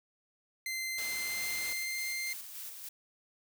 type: tone with pitch glide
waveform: sawtooth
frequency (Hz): 2076 to 2100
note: C7 to C7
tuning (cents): -14 to +6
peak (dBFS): -31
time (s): 0.66-2.33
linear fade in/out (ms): 2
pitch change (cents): +20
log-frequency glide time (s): 0.94-2.16
type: noise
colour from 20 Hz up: white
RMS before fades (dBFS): -42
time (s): 0.98-1.73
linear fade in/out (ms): 2
type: noise with tremolo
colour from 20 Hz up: blue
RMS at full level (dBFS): -43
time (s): 1.41-2.89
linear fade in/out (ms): 5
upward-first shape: square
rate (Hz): 3.5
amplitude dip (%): 35
effects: none